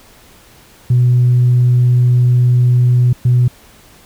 sine tone bursts at uneven times, 123.47 Hz, B2, in tune, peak -6 dBFS, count 2, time 0.9-3.13 / 3.25-3.48 s, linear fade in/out 5 ms, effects tanh soft clip ceiling -4 dBFS + pink hiss -44 dBFS RMS until 4.05 s

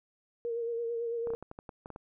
sine tone with vibrato, 466.2 Hz, A#4, in tune, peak -31 dBFS, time 0.45-1.35 s, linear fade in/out 0 ms, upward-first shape sine, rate 9 Hz, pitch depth 32 cents each way
clicks, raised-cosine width 1 ms, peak -29 dBFS, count 10, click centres 1.272 / 1.304 / 1.336 / 1.426 / 1.514 / 1.589 / 1.692 / 1.859 / 1.903 / 1.961 s
effects none

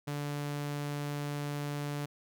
sawtooth tone, 145.3 Hz, D3, 18 cents flat, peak -30 dBFS, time 0.07-2.06 s, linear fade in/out 10 ms, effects none

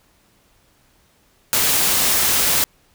white noise, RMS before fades -17 dBFS, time 1.53-2.64 s, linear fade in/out 0 ms, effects pink hiss -58 dBFS RMS until 2.94 s

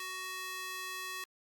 square tone with high-pass filter, 372.8 Hz, F#4, 13 cents sharp, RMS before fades -41 dBFS, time 0-1.24 s, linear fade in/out 2 ms, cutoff 1500 Hz, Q 0.89, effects Opus 48 kbps

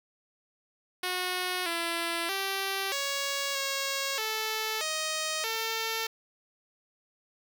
5% pulse tone with pitch steps, 364.4 / 337.1 / 389.4 / 557 / 548 / 437.9 / 626 / 449 Hz, F#4 / E4 / G4 / C#5 / C#5 / A4 / D#5 / A4, -26 / +39 / -12 / +8 / -20 / -8 / +10 / +35 cents, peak -18 dBFS, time 1.03-6.07 s, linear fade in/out 5 ms, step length 630 ms, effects none

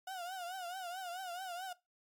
35% pulse tone with vibrato, 728 Hz, F#5, 28 cents flat, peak -39 dBFS, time 0.07-1.73 s, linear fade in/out 5 ms, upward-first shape triangle, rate 4.6 Hz, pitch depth 120 cents each way, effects noise-tail reverb RT60 0.2 s tail -18 dB re dry + MP3 96 kbps

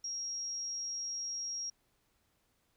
sine tone, 5610 Hz, F8, 7 cents sharp, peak -36 dBFS, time 0.04-1.7 s, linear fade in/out 5 ms, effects pink hiss -75 dBFS RMS until 2.76 s

